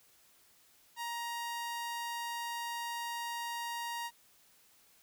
sawtooth tone, 940 Hz, A#5, 14 cents sharp, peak -33 dBFS, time 0.96-4.11 s, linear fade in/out 50 ms, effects white hiss -65 dBFS RMS until 5.02 s

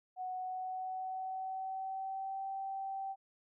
sine tone with pitch glide, 740 to 776.3 Hz, F#5 to G5, 0 to -17 cents, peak -37 dBFS, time 0.16-3.16 s, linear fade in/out 50 ms, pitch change +83 cents, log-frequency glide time 0.34-2.45 s, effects none

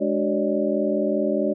sine tone cluster, 209.3 / 292.5 / 377.2 / 562 / 602 Hz, G#3 / D4 / F#4 / C#5 / D5, +14 / -7 / +33 / +24 / +43 cents, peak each -26 dBFS, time 0-1.54 s, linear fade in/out 20 ms, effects none

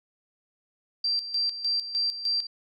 sine tone with tremolo, 4708 Hz, D8, 3 cents sharp, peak -23 dBFS, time 1.04-2.47 s, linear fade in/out 5 ms, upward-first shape square, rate 3.3 Hz, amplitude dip 70%, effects none

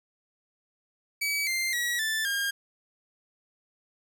sawtooth tone with pitch steps, 2283 / 2094 / 1919.8 / 1760.4 / 1614.3 Hz, D7 / C7 / B6 / A6 / G#6, -50 / +1 / -50 / 0 / -50 cents, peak -23 dBFS, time 1.21-2.51 s, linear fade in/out 10 ms, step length 260 ms, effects none

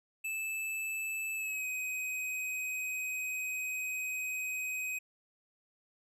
square tone with pitch glide, 2625 to 2517 Hz, E7 to D#7, -8 to +19 cents, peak -35 dBFS, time 0.24-4.99 s, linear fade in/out 10 ms, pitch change -73 cents, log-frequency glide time 1.35-1.66 s, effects none

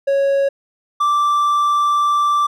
triangle tone pair in turn, 553 / 1171.8 Hz, C#5 / D6, -4 / -4 cents, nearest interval octave + minor second, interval 1300 cents, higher second, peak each -11 dBFS, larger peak neither, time 0.07-0.49 / 1-2.47 s, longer second, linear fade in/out 10 ms, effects none

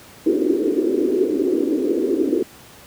white band-pass noise, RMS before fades -19 dBFS, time 0.26-2.43 s, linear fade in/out 5 ms, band 280 to 410 Hz, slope 48 dB/octave, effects pink hiss -44 dBFS RMS until 2.86 s + high-pass 80 Hz 12 dB/octave

